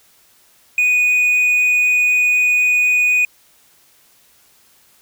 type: tone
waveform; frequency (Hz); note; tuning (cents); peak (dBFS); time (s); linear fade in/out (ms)
triangle; 2476; D#7; -9; -10; 0.78-3.25; 2
effects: white hiss -53 dBFS RMS until 5.01 s